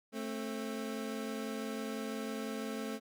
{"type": "tone pair together", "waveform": "25% pulse", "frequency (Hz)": [220, 266], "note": ["A3", "C4"], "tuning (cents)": [0, 29], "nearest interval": "minor third", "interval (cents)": 329, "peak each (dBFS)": [-35, -38], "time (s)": [0.12, 3], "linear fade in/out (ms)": 50, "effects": []}